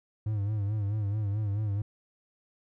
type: tone with vibrato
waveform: triangle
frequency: 103.83 Hz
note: G#2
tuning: in tune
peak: -25 dBFS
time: 0.26-1.82 s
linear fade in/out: 5 ms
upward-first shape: sine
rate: 4.6 Hz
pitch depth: 83 cents each way
effects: none